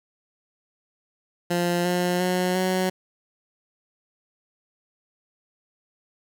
15% pulse tone with pitch steps, 174.61 / 178.18 / 181.81 / 185.53 Hz, F3 / F3 / F#3 / F#3, 0 / +35 / -30 / +5 cents, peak -15 dBFS, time 1.5-2.9 s, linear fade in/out 10 ms, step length 350 ms, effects none

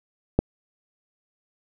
click, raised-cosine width 2 ms, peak -4 dBFS, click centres 0.39 s, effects none

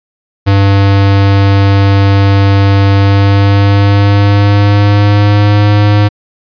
square tone with pitch glide, 98.9 to 103.58 Hz, G2 to G#2, +16 to -4 cents, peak -5 dBFS, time 0.46-6.09 s, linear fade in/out 20 ms, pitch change +80 cents, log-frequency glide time 2.93-5.69 s, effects resampled to 11025 Hz

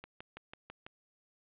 click train, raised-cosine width 0.3 ms, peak -29 dBFS, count 6, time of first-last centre 0.04-0.865 s, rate 6.06 Hz, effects resampled to 8000 Hz + 10-bit

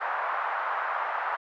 white band-pass noise, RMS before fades -30 dBFS, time 0-1.37 s, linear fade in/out 20 ms, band 740 to 1400 Hz, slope 24 dB/octave, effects none

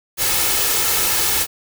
white noise with comb filter, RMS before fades -18 dBFS, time 0.17-1.47 s, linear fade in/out 50 ms, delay 2.3 ms, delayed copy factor +0.5, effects none

